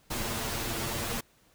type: noise with comb filter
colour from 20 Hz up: pink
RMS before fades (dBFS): -33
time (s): 0.1-1.21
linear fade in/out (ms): 10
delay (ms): 8.8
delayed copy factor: +0.75
effects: pink hiss -64 dBFS RMS until 1.54 s